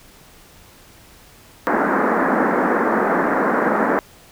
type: band-pass noise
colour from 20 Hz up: pink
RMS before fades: -18 dBFS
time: 1.67-3.99 s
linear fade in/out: 0 ms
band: 200 to 1800 Hz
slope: 48 dB/octave
effects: pink hiss -47 dBFS RMS until 4.31 s